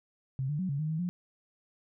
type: tone with pitch steps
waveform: sine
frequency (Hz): 132.9 / 148 / 186.1 / 140.5 / 154.5 / 158.5 / 177.6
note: C3 / D3 / F#3 / C#3 / D#3 / D#3 / F3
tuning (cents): +27 / +14 / +10 / +24 / -12 / +32 / +29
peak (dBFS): -29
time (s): 0.39-1.09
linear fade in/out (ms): 0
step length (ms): 100
effects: none